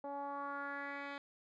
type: tone with low-pass filter sweep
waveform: 10% pulse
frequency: 282 Hz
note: C#4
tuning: 30 cents sharp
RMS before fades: -43 dBFS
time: 0.04-1.18 s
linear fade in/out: 2 ms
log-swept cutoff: 710 to 2900 Hz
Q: 3.4
effects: none